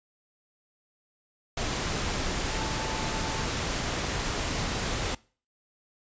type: tone in noise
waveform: sine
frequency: 880 Hz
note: A5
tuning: in tune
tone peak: -38 dBFS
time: 2.5-3.47 s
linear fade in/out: 5 ms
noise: pink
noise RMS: -30 dBFS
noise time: 1.57-5.15 s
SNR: -11 dB
effects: noise-tail reverb RT60 0.4 s tail -23 dB re dry + resampled to 16000 Hz